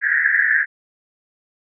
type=band-pass noise; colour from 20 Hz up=pink; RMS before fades=-17 dBFS; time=0.01-0.66 s; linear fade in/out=50 ms; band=1600 to 1900 Hz; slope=96 dB/octave; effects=none